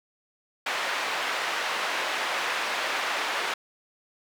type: band-pass noise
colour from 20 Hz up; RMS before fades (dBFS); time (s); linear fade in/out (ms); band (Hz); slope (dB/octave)
white; -29; 0.66-3.54; 5; 570 to 2300; 12
effects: none